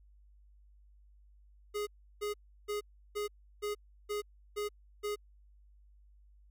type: tone bursts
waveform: square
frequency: 415.3 Hz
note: G#4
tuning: in tune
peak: -34 dBFS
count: 8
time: 1.74-5.16 s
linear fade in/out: 20 ms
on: 130 ms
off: 340 ms
effects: added 50 Hz sine -58 dBFS peak until 6.5 s